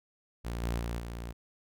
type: tone with level steps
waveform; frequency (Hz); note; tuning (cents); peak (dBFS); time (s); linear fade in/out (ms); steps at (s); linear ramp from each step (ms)
sawtooth; 58.27; A#1; 0; -30 / -26 / -29 / -34; 0.44-1.33; 20; 0.62 / 0.78 / 0.98; 20
effects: none